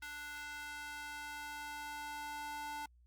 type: tone with high-pass filter sweep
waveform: square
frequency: 294.6 Hz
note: D4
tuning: 6 cents sharp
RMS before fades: -45 dBFS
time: 0.02-2.86 s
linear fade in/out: 5 ms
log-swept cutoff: 1500 to 870 Hz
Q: 2
effects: added 60 Hz sine -62 dBFS peak until 3.06 s + Opus 32 kbps